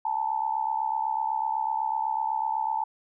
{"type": "tone with amplitude modulation", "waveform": "sine", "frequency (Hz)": 880, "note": "A5", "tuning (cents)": 0, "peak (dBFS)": -21, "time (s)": [0.05, 2.84], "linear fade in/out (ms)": 5, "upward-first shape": "sine", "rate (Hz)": 68, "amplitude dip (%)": 85, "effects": []}